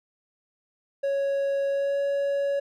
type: tone with pitch glide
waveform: triangle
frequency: 554.4 to 560.8 Hz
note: C#5 to C#5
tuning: 0 to +20 cents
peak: -21 dBFS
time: 1.03-2.6 s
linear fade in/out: 10 ms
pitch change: +20 cents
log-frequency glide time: 1.69-1.99 s
effects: none